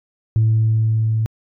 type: tone with level ramp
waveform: sine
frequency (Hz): 110.7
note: A2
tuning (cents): +11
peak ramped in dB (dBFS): -10 to -15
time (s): 0.36-1.26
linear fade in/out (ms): 0
effects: tanh soft clip ceiling -9 dBFS